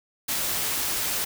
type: noise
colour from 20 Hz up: white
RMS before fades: -27 dBFS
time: 0.28-1.25 s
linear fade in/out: 10 ms
effects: none